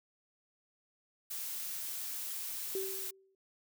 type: noise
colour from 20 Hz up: blue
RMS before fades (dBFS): -40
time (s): 1.3-3.11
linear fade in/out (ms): 10
type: tone with exponential decay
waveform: sine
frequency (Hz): 385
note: G4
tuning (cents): -31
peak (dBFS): -32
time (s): 2.75-3.35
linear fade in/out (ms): 2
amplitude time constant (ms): 130
effects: none